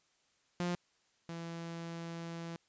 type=tone pair in turn; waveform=sawtooth; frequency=176 / 167.52 Hz; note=F3 / E3; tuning=+14 / +28 cents; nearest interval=minor second; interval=86 cents; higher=first; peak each=-29 / -37 dBFS; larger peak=first; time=0.6-0.75 / 1.29-2.56 s; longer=second; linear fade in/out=0 ms; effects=white hiss -73 dBFS RMS until 2.68 s + resampled to 16000 Hz